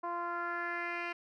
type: tone with low-pass filter sweep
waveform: 10% pulse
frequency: 345.6 Hz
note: F4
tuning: 18 cents flat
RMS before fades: -37 dBFS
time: 0.03-1.13 s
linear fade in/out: 10 ms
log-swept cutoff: 950 to 2800 Hz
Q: 3
effects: none